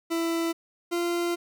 40% pulse tone pair in turn, 332.4 / 345.2 Hz, E4 / F4, +15 / -20 cents, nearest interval minor second, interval 65 cents, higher second, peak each -24 dBFS, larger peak neither, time 0.1-0.53 / 0.91-1.36 s, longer second, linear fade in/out 20 ms, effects none

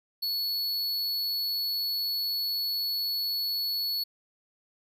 square tone, 4404 Hz, C#8, 12 cents flat, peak -28 dBFS, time 0.22-4.04 s, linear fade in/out 10 ms, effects none

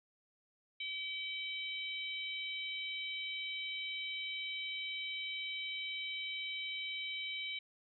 harmonic tone, 767 Hz, G5, 38 cents flat, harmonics 3 / 4 / 5, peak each -41 / -43 / -45 dBFS, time 0.8-7.59 s, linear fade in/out 5 ms, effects none

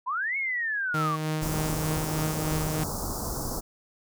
sine linear two-way sweep, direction up then down, 943 to 2217 to 1099 Hz, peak -26 dBFS, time 0.06-1.17 s, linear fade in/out 20 ms, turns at 0.37 s
sawtooth tone with tremolo, 155.56 Hz, D#3, in tune, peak -22 dBFS, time 0.94-2.84 s, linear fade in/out 5 ms, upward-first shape sine, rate 3.3 Hz, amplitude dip 35%
pink band-stop noise, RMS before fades -32 dBFS, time 1.41-3.61 s, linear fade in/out 20 ms, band 1300 to 4900 Hz, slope 48 dB/octave
effects none

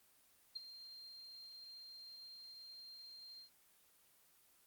sine tone with ADSR envelope, 4186 Hz, C8, in tune, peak -39 dBFS, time 0.55-3.5 s, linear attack 15 ms, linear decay 12 ms, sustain -13 dB, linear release 99 ms, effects white hiss -70 dBFS RMS until 4.66 s + Opus 24 kbps

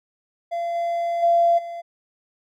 triangle tone with level steps, 684 Hz, F5, 36 cents flat, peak -21 / -19 / -10 / -28 dBFS, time 0.51-1.82 s, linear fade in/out 20 ms, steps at 0.74 / 1.22 / 1.57 s, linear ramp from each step 20 ms, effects tanh soft clip ceiling -12 dBFS

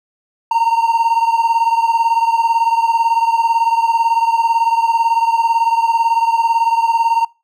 triangle beating tone pair, 915 / 933 Hz, A#5 / A#5, -32 / +1 cents, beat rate 18 Hz, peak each -11 / -15 dBFS, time 0.51-7.25 s, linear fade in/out 5 ms, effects noise-tail reverb RT60 0.3 s tail -24 dB re dry

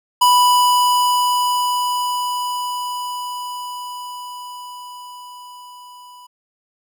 square tone with level ramp, 987.8 Hz, B5, in tune, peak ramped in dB -10 to -40 dBFS, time 0.21-6.27 s, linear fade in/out 10 ms, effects none

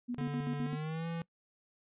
sine tone with tremolo, 243.5 Hz, B3, 24 cents flat, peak -33 dBFS, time 0.08-0.76 s, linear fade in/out 20 ms, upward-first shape square, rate 7.7 Hz, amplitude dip 80%
square tone with pitch glide, 145.3 to 166.91 Hz, D3 to E3, -18 to +22 cents, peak -36 dBFS, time 0.18-1.22 s, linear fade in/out 2 ms, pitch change +240 cents, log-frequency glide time 0.63-1.07 s
effects noise-tail reverb RT60 0.1 s tail -21 dB re dry + resampled to 8000 Hz

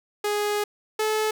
sawtooth tone pair in turn, 415.3 / 432.2 Hz, G#4 / A4, 0 / -31 cents, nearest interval minor second, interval 69 cents, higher second, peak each -19 / -18 dBFS, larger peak second, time 0.24-0.64 / 0.99-1.31 s, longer first, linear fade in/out 5 ms, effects none

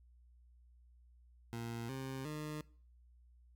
20% pulse tone with pitch steps, 116.54 / 133.1 / 152.01 Hz, A#2 / C3 / D#3, 0 / +30 / -40 cents, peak -36 dBFS, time 1.53-2.61 s, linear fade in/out 0 ms, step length 360 ms, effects noise-tail reverb RT60 0.5 s tail -22 dB re dry + added 60 Hz sine -61 dBFS peak until 3.55 s

